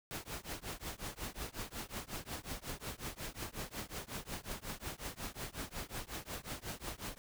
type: noise with tremolo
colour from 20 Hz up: pink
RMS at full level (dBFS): -40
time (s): 0.11-7.18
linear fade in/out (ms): 0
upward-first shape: triangle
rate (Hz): 5.5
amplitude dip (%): 100
effects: none